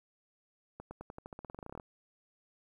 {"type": "accelerating click train", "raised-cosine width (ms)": 1, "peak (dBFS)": -30, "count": 19, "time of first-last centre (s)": [0.8, 1.798], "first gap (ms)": 110, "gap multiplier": 0.91, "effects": ["11-bit"]}